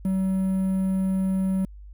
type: tone with quantisation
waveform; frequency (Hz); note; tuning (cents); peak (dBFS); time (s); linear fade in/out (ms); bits
triangle; 190; F#3; +46; -19; 0.05-1.65; 2; 8
effects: added 50 Hz sine -40 dBFS peak until 1.93 s